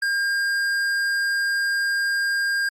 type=tone with tanh clipping; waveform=sine; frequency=1608 Hz; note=G6; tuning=44 cents sharp; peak=-22 dBFS; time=0.02-2.69 s; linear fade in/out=5 ms; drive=13 dB; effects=Opus 48 kbps